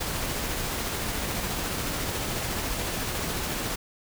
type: noise with tremolo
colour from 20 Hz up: pink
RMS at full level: -29 dBFS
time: 0-3.76 s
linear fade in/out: 10 ms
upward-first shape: triangle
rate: 14 Hz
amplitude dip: 25%
effects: none